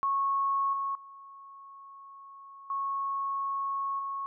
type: tone with level steps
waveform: sine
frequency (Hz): 1100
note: C#6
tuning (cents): -14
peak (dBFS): -25 / -29 / -46 / -29 / -32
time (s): 0.03-4.26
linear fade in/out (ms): 0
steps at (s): 0.73 / 0.95 / 2.7 / 3.99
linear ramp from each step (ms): 2
effects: none